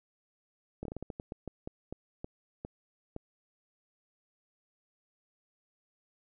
slowing click train, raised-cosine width 2 ms, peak -25 dBFS, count 15, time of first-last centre 0.83-3.164 s, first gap 23 ms, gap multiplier 1.27, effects none

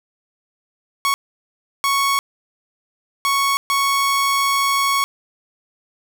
sawtooth tone bursts at uneven times, 1108.7 Hz, C#6, in tune, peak -12 dBFS, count 4, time 1.05-1.14 / 1.84-2.19 / 3.25-3.57 / 3.7-5.04 s, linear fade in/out 0 ms, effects none

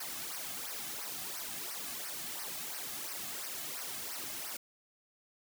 white noise with flanger, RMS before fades -41 dBFS, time 0-4.57 s, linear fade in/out 5 ms, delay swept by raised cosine 0.27 to 2.17 ms, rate 2.9 Hz, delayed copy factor -0.8, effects none

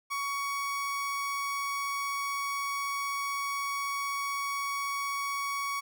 30% pulse tone, 1121 Hz, C#6, 19 cents sharp, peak -28 dBFS, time 0.1-5.81 s, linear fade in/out 20 ms, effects none

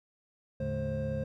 triangle tone cluster, 77.9 / 108.8 / 143.4 / 215.1 / 529 Hz, D#2 / A2 / D3 / A3 / C5, +3 / -19 / -41 / -39 / +19 cents, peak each -38 / -38 / -34 / -36 / -33 dBFS, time 0.6-1.24 s, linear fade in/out 5 ms, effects none

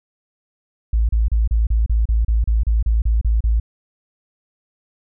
sine tone bursts, 55.4 Hz, A1, 13 cents sharp, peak -13 dBFS, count 14, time 0.93-3.599 s, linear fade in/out 5 ms, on 160 ms, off 33 ms, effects none

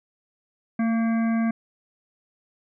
harmonic tone with a mistuned harmonic, 228.6 Hz, A#3, 34 cents flat, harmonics 1 / 3 / 5 / 7 / 9 / 10, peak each -20 / -33 / -38 / -38 / -41 / -46 dBFS, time 0.79-1.51 s, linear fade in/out 5 ms, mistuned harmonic 1, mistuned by -19 cents, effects none

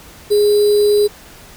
sine tone with sample-and-hold, 414.4 Hz, G#4, 4 cents flat, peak -9 dBFS, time 0.3-1.08 s, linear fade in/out 20 ms, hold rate 4410 Hz, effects pink hiss -40 dBFS RMS until 1.56 s

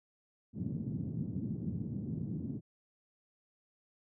white band-pass noise, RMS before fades -38 dBFS, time 0.53-2.61 s, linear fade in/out 50 ms, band 100 to 230 Hz, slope 24 dB/octave, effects none

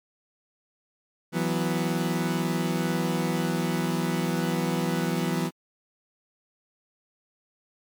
30% pulse chord, E suspended second, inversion none, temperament equal, 164.81 / 185 / 246.9 Hz, E3 / F#3 / B3, 0 / 0 / 0 cents, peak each -25 / -26 / -28 dBFS, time 1.32-5.51 s, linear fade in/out 50 ms, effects MP3 96 kbps

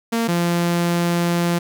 sawtooth tone pair in turn, 230 / 172.31 Hz, A#3 / F3, -23 / -23 cents, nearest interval perfect fourth, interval 500 cents, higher first, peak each -14 / -13 dBFS, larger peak second, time 0.12-0.28 / 0.28-1.59 s, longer second, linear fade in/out 10 ms, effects none

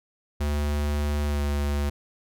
square tone with pitch glide, 73.42 to 72.08 Hz, D2 to D2, 0 to -32 cents, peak -24 dBFS, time 0.4-1.9 s, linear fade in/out 10 ms, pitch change -32 cents, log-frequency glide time 1.26-1.42 s, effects none

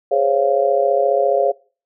sine chord, Db major seventh, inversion second, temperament just, 415.8 / 519.7 / 554.4 / 693 Hz, Ab4 / C5 / Db5 / F5, +2 / -12 / 0 / -14 cents, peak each -20 / -22 / -16 / -19 dBFS, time 0.11-1.52 s, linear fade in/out 10 ms, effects noise-tail reverb RT60 0.4 s tail -24 dB re dry

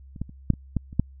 clicks, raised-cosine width 5 ms, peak -27 / -16 / -29 / -6 / -22 / -11 / -29 / -7 dBFS, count 8, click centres 0.162 / 0.216 / 0.294 / 0.503 / 0.537 / 0.767 / 0.929 / 0.996 s, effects added 67 Hz sine -44 dBFS peak until 1.2 s

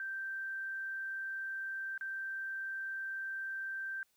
sine tone with dropouts, 1566 Hz, G6, 2 cents flat, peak -37 dBFS, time 0-4.03 s, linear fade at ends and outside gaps 1 ms, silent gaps 1.978-2.01 s, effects white hiss -75 dBFS RMS until 4.16 s

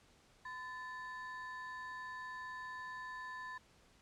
triangle ring-modulated tone, 1385 Hz, F6, 15 cents flat, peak -39 dBFS, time 0.45-3.58 s, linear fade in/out 5 ms, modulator 370 Hz, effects pink hiss -67 dBFS RMS until 4.01 s + low-pass 8000 Hz 12 dB/octave

